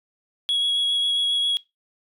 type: tone with vibrato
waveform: sine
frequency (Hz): 3333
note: G#7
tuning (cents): +5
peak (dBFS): -17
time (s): 0.49-1.57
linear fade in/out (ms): 0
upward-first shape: sine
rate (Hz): 7.4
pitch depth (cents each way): 11
effects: noise-tail reverb RT60 0.2 s tail -21 dB re dry + tanh soft clip ceiling -18 dBFS